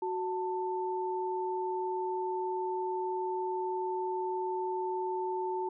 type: tone pair together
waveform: sine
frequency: 370 / 888.4 Hz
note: F#4 / A5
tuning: 0 / +16 cents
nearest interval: octave + minor third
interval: 1516 cents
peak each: -33 / -34 dBFS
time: 0.02-5.69 s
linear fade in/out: 5 ms
effects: none